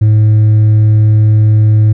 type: tone with hard clipping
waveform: triangle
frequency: 107.6 Hz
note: A2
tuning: 38 cents flat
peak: -3 dBFS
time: 0.01-1.93 s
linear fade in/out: 10 ms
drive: 1 dB
effects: none